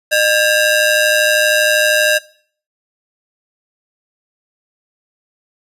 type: ring-modulated tone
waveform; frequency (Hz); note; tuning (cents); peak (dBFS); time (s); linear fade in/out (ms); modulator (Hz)
sawtooth; 1108.7; C#6; 0; -4; 0.11-2.19; 20; 498
effects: noise-tail reverb RT60 0.5 s tail -19 dB re dry + resampled to 32000 Hz